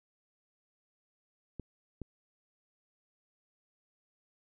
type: clicks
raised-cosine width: 3 ms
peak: -27 dBFS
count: 2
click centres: 1.597 / 2.017 s
effects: none